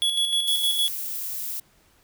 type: tone with tremolo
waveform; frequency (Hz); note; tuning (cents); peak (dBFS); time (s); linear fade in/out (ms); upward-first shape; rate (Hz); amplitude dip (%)
square; 3375; G#7; +27; -20; 0.02-0.88; 0; square; 6.5; 45
type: noise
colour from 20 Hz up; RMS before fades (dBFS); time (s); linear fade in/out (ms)
violet; -31; 0.47-1.6; 5
effects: pink hiss -60 dBFS RMS until 2.03 s